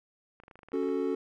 clicks, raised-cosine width 0.5 ms, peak -36 dBFS, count 12, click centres 0.401 / 0.436 / 0.481 / 0.512 / 0.556 / 0.591 / 0.632 / 0.686 / 0.719 / 0.756 / 0.833 / 0.887 s
triangle chord, F# minor, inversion second, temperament equal, 277.2 / 370 / 440 Hz, C#4 / F#4 / A4, 0 / 0 / 0 cents, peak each -30 dBFS, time 0.73-1.15 s, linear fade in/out 5 ms
effects none

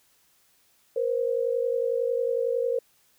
sine tone pair together, 472.7 / 523.7 Hz, A#4 / C5, +24 / +1 cents, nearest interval major second, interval 177 cents, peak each -25 / -27 dBFS, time 0.96-2.79 s, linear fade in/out 5 ms, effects white hiss -64 dBFS RMS until 3.18 s

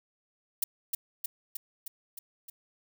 violet noise with echo, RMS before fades -27 dBFS, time 0.62-0.64 s, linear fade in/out 5 ms, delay 310 ms, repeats 6, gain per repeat -3 dB, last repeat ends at 2.5 s, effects none

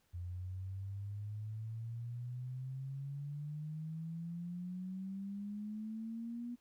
sine exponential sweep, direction up, 87 to 243.1 Hz, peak -40 dBFS, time 0.13-6.56 s, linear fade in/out 20 ms, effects pink hiss -75 dBFS RMS until 6.6 s

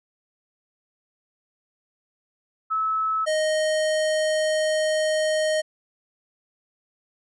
sine / square tone pair in turn, 1300 / 621.7 Hz, E6 / D#5, -24 / -2 cents, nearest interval octave + minor second, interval 1278 cents, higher first, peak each -21 / -21 dBFS, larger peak neither, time 2.7-3.26 / 3.26-5.62 s, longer second, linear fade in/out 20 ms, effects resampled to 24000 Hz

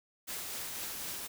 white noise with tremolo, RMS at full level -39 dBFS, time 0.27-1.28 s, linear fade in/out 20 ms, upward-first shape triangle, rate 4 Hz, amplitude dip 25%, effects none

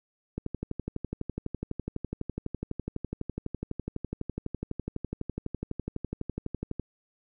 click train, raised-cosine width 3 ms, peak -19 dBFS, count 78, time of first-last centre 0.38-6.797 s, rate 12 Hz, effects none

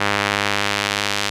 sawtooth tone with band-pass filter sweep, 101.7 Hz, G#2, 36 cents flat, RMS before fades -21 dBFS, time 0-1.3 s, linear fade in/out 10 ms, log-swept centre 1900 to 3800 Hz, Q 0.83, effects resampled to 32000 Hz

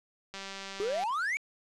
click train, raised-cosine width 0.2 ms, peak -24 dBFS, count 137, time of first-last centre 0.34-1.037 s, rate 195 Hz
triangle exponential sweep, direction up, 382.4 to 2344 Hz, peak -27 dBFS, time 0.8-1.37 s, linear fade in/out 0 ms
effects resampled to 24000 Hz + 9-bit

